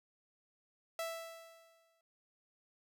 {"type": "tone with exponential decay", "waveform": "sawtooth", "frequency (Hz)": 660, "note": "E5", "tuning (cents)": 2, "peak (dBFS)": -32, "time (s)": [0.99, 2.01], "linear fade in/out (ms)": 2, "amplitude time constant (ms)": 220, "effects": []}